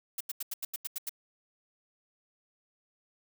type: noise bursts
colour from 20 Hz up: blue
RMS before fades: -35 dBFS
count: 9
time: 0.18-1.094 s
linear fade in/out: 5 ms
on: 26 ms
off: 85 ms
effects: none

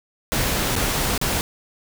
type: noise with dropouts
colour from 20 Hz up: pink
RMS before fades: -22 dBFS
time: 0.32-1.41 s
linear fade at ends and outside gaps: 0 ms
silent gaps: 0.755-0.763 / 1.178-1.214 s
effects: none

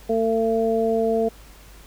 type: harmonic tone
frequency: 225.3 Hz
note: A3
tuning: 41 cents sharp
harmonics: 1 / 2 / 3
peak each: -25 / -20 / -24 dBFS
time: 0.09-1.29 s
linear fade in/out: 10 ms
effects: added 50 Hz sine -45 dBFS peak until 1.86 s + pink hiss -49 dBFS RMS until 1.86 s

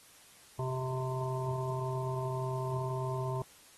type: harmonic tone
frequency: 129.6 Hz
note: C3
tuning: 16 cents flat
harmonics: 1 / 3 / 5 / 7 / 8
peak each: -34 / -39 / -41 / -42 / -43 dBFS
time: 0.59-3.42 s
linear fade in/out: 2 ms
effects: white hiss -58 dBFS RMS until 3.77 s + AAC 32 kbps

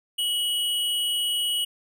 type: tone pair together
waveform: square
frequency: 2931 / 3187 Hz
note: F#7 / G7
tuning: -17 / +28 cents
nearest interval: minor second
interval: 145 cents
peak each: -24 / -35 dBFS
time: 0.18-1.65 s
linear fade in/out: 10 ms
effects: none

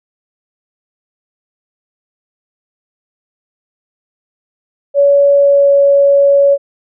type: tone with pitch glide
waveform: sine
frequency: 565 to 561.4 Hz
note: C#5 to C#5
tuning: +33 to +22 cents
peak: -5 dBFS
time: 4.94-6.58 s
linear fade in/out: 50 ms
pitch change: -11 cents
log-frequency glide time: 5.34-5.7 s
effects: none

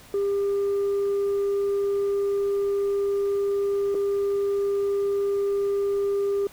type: tone with dropouts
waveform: sine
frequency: 400 Hz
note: G4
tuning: 35 cents sharp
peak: -19 dBFS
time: 0.14-6.47 s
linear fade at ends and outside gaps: 2 ms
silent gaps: 3.945-3.95 s
effects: tanh soft clip ceiling -20 dBFS + pink hiss -49 dBFS RMS until 6.52 s

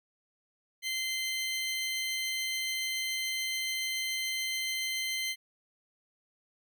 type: tone pair together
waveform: 30% pulse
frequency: 2073 / 3106 Hz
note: C7 / G7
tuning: -17 / -17 cents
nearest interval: perfect fifth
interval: 700 cents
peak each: -30 / -33 dBFS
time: 0.82-5.36 s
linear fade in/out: 50 ms
effects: none

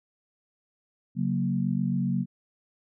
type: chord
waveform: sine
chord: F# major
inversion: second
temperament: equal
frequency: 138.59 / 185 / 233.1 Hz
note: C#3 / F#3 / A#3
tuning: 0 / 0 / 0 cents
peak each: -29 / -27 / -29 dBFS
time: 1.15-2.26 s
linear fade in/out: 50 ms
effects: none

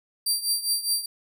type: tone with tremolo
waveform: 20% pulse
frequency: 4703 Hz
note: D8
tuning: 2 cents sharp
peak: -14 dBFS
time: 0.26-1.06 s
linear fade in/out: 5 ms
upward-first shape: triangle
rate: 4.9 Hz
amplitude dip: 85%
effects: none

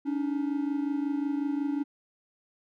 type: tone pair together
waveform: triangle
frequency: 282.2 / 307.7 Hz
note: C#4 / D#4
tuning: +31 / -19 cents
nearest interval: minor second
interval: 150 cents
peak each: -26 / -31 dBFS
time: 0.05-1.84 s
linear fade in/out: 20 ms
effects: none

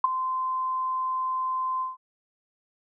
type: tone with ADSR envelope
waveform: sine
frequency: 1035 Hz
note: C6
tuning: 19 cents flat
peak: -13 dBFS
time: 0.04-1.97 s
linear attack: 4 ms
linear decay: 15 ms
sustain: -12 dB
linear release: 160 ms
effects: none

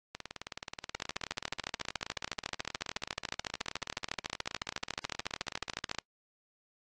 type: two click trains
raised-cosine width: 0.2 ms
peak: -22 / -16 dBFS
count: 110 / 71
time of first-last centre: 0.15-5.948 / 0.95-5.986 s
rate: 18.8 / 13.9 Hz
effects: noise-tail reverb RT60 0.1 s tail -26 dB re dry + AAC 32 kbps

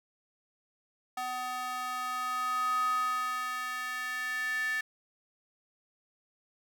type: tone with high-pass filter sweep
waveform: square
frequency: 251.3 Hz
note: B3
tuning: 30 cents sharp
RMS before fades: -33 dBFS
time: 1.17-4.81 s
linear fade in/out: 5 ms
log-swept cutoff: 920 to 1800 Hz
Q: 8.2
effects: none

